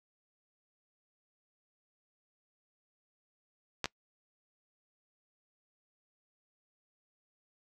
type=clicks; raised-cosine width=0.2 ms; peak=-14 / -16 dBFS; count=2; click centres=3.843 / 3.857 s; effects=noise-tail reverb RT60 0.1 s tail -23 dB re dry